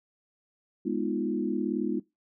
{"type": "chord", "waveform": "sine", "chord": "F half-diminished seventh", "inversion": "first", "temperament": "equal", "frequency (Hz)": [207.7, 246.9, 311.1, 349.2], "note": ["Ab3", "Cb4", "Eb4", "F4"], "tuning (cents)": [0, 0, 0, 0], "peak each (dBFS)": -32, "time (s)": [0.85, 2], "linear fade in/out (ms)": 10, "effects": ["noise-tail reverb RT60 0.2 s tail -20 dB re dry"]}